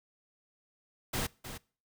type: noise with echo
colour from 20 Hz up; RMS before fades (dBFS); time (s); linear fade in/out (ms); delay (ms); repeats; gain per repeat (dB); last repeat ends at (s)
pink; -33; 1.13-1.27; 10; 310; 1; -10; 1.58
effects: noise-tail reverb RT60 0.4 s tail -23 dB re dry